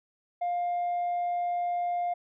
triangle tone with tanh clipping, 704 Hz, F5, 14 cents sharp, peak -27 dBFS, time 0.41-2.14 s, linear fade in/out 10 ms, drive 6 dB, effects none

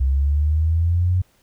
sine linear sweep, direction up, 65.1 to 92.5 Hz, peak -15 dBFS, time 0-1.22 s, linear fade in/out 10 ms, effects pink hiss -60 dBFS RMS until 1.42 s

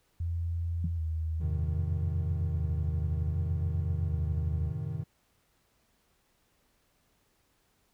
sine tone with vibrato, 82.41 Hz, E2, in tune, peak -29 dBFS, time 0.2-4.7 s, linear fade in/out 5 ms, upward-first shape square, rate 0.64 Hz, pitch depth 47 cents each way
sine tone with exponential decay, 164.81 Hz, E3, in tune, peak -26 dBFS, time 0.84-0.93 s, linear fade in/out 5 ms, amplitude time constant 19 ms
triangle chord, F# diminished seventh, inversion none, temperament equal, 92.5 / 110 / 130.81 / 155.56 Hz, F#2 / A2 / C3 / Eb3, 0 / 0 / 0 / 0 cents, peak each -37 / -37 / -36 / -34 dBFS, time 1.4-5.04 s, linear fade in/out 10 ms
effects pink hiss -71 dBFS RMS until 7.93 s

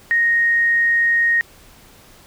sine tone, 1864.7 Hz, A#6, in tune, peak -13 dBFS, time 0.11-1.41 s, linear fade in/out 0 ms, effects pink hiss -47 dBFS RMS until 2.26 s

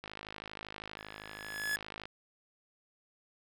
click train, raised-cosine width 0.3 ms, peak -26 dBFS, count 107, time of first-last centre 0.04-2.055 s, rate 52.6 Hz
45% pulse tone with exponential growth, 1703 Hz, G#6, 43 cents sharp, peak -29 dBFS, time 0.97-1.76 s, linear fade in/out 2 ms, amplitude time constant 170 ms
effects none

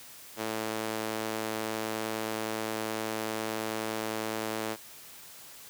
sawtooth tone with high-pass filter, 109.7 Hz, A2, 5 cents flat, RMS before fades -34 dBFS, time 0.36-4.77 s, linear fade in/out 50 ms, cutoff 360 Hz, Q 0.91, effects white hiss -49 dBFS RMS until 5.69 s + high-pass 60 Hz 12 dB/octave

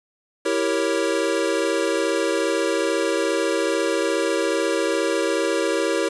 square chord, E diminished seventh, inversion none, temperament equal, 329.6 / 392 / 466.2 / 554.4 Hz, E4 / G4 / Bb4 / Db5, 0 / 0 / 0 / 0 cents, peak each -26 dBFS, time 0.45-6.09 s, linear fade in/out 10 ms, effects resampled to 22050 Hz + 7-bit

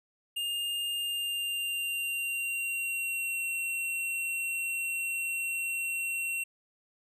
square tone with pitch glide, 2817 to 2727 Hz, F7 to F7, +14 to -42 cents, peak -31 dBFS, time 0.36-6.44 s, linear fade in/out 10 ms, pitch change -56 cents, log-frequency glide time 0.89-3.45 s, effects none

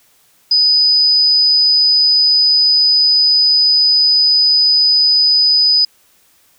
sine tone, 4987 Hz, D#8, 3 cents sharp, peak -8 dBFS, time 0.51-5.85 s, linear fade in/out 5 ms, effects white hiss -53 dBFS RMS until 6.58 s

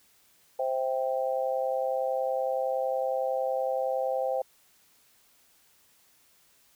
sine chord, C major, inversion none, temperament just, 523.3 / 654.1 / 784.9 Hz, C5 / E5 / G5, 0 / -14 / +2 cents, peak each -28 / -33 / -32 dBFS, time 0.59-4.42 s, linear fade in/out 5 ms, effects white hiss -63 dBFS RMS until 6.75 s

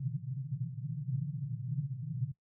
pink band-pass noise, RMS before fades -37 dBFS, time 0-2.32 s, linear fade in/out 5 ms, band 120 to 160 Hz, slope 96 dB/octave, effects noise-tail reverb RT60 0.1 s tail -18 dB re dry

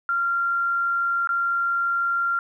sine tone with dropouts, 1383 Hz, F6, 17 cents flat, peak -20 dBFS, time 0.09-2.39 s, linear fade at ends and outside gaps 1 ms, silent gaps 1.273-1.291 s, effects 10-bit

